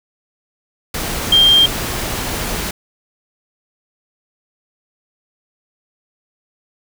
sine tone in noise, 3189 Hz, G7, 29 cents sharp, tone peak -7 dBFS, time 1.32-1.66 s, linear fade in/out 5 ms, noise pink, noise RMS -22 dBFS, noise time 0.94-2.71 s, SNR +12 dB, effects none

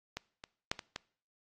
clicks, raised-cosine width 0.2 ms, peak -20 / -27 / -12 / -25 / -21 dBFS, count 5, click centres 0.17 / 0.439 / 0.715 / 0.792 / 0.961 s, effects noise-tail reverb RT60 0.5 s tail -23 dB re dry + AAC 32 kbps

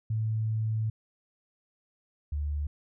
sine tone pair in turn, 110 / 73.42 Hz, A2 / D2, 0 / 0 cents, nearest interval perfect fifth, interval 700 cents, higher first, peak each -26 / -28 dBFS, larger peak first, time 0.1-0.9 / 2.32-2.67 s, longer first, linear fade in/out 5 ms, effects none

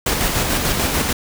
pink noise with tremolo, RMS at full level -18 dBFS, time 0.06-1.13 s, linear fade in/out 5 ms, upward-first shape square, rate 6.8 Hz, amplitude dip 30%, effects none

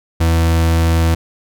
40% pulse tone, 82.41 Hz, E2, in tune, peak -10 dBFS, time 0.2-1.15 s, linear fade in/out 10 ms, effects none

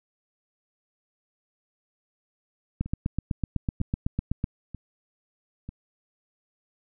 two click trains, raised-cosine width 5 ms, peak -13 / -24 dBFS, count 14 / 4, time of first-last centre 2.81-4.441 / 2.86-5.69 s, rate 7.97 / 1.06 Hz, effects none

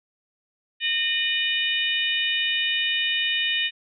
harmonic tone with a mistuned harmonic, 613 Hz, D#5, 26 cents flat, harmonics 3 / 4 / 5 / 6, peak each -28 / -27 / -25 / -28 dBFS, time 0.8-3.71 s, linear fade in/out 50 ms, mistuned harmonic 5, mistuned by -56 cents, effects none

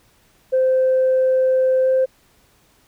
sine tone with pitch glide, 519 to 522 Hz, C5 to C5, -14 to -4 cents, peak -12 dBFS, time 0.52-2.06 s, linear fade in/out 20 ms, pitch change +10 cents, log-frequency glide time 1.83-1.88 s, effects tanh soft clip ceiling -10 dBFS + pink hiss -57 dBFS RMS until 2.87 s

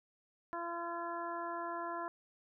harmonic tone, 340.9 Hz, F4, 42 cents flat, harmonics 1 / 2 / 3 / 4 / 5, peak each -45 / -43 / -41 / -46 / -49 dBFS, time 0.53-2.08 s, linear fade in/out 0 ms, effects none

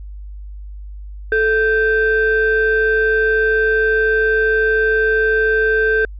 sine tone pair together, 437.9 / 1561.8 Hz, A4 / G6, -8 / -7 cents, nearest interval octave + minor seventh, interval 2201 cents, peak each -14 dBFS, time 1.32-6.05 s, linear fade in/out 2 ms, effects tanh soft clip ceiling -7 dBFS + added 50 Hz sine -29 dBFS peak until 6.19 s

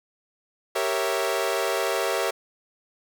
sawtooth chord, G diminished seventh, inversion none, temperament equal, 392 / 466.2 / 554.4 / 659.3 Hz, G4 / Bb4 / Db5 / Fb5, 0 / 0 / 0 / 0 cents, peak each -25 dBFS, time 0.75-2.31 s, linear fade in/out 10 ms, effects none

